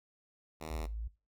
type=tone; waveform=5% pulse; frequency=78.8 Hz; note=D#2; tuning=23 cents sharp; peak=-30 dBFS; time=0.6-0.87 s; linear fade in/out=20 ms
type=exponential two-way sweep; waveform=sine; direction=down then up; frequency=64.9 to 51.91 to 57.4 Hz; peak=-36 dBFS; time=0.7-1.08 s; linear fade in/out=10 ms; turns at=0.84 s
effects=noise-tail reverb RT60 0.3 s tail -18 dB re dry